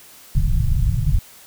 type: low-pass noise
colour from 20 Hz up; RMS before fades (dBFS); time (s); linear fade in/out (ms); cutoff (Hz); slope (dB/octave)
pink; -17; 0.35-1.19; 5; 160; 48
effects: white hiss -45 dBFS RMS until 1.46 s